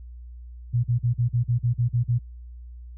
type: tone bursts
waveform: sine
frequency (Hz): 120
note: B2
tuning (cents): -49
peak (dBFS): -18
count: 10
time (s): 0.73-2.19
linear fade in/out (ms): 20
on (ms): 110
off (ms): 40
effects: added 60 Hz sine -38 dBFS peak until 2.97 s